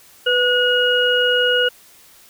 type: tone cluster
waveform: sine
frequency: 495.8 / 1456 / 2885 Hz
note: B4 / F#6 / F#7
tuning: +7 / -28 / -44 cents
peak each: -18 dBFS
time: 0.26-1.69 s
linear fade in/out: 10 ms
effects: white hiss -48 dBFS RMS until 2.29 s